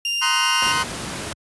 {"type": "tone", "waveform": "30% pulse", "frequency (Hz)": 2794, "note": "F7", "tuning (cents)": 0, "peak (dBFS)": -18, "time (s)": [0.05, 0.72], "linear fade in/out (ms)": 2}
{"type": "chord", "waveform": "sawtooth", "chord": "C half-diminished seventh", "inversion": "third", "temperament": "just", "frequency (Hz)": [941.9, 1046.5, 1255.8, 1507], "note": ["Bb5", "C6", "Eb6", "Gb6"], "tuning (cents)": [18, 0, 16, 31], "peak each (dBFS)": [-22, -19, -23, -20], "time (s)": [0.21, 0.84], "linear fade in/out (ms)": 20}
{"type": "noise", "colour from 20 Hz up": "pink", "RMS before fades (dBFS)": -29, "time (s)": [0.62, 1.33], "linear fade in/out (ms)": 2}
{"effects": ["high-pass 80 Hz 12 dB/octave", "resampled to 24000 Hz"]}